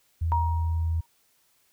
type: tone with pitch glide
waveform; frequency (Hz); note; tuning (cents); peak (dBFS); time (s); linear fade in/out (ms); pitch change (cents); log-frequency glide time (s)
sine; 82.41 to 81.89; E2 to E2; 0 to -11; -23; 0.21-1.01; 10; -11; 0.4-0.58
type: tone with exponential decay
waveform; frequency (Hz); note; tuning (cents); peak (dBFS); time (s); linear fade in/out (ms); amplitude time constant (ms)
sine; 944; A#5; +22; -21; 0.32-1.06; 0; 160
effects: white hiss -66 dBFS RMS until 1.72 s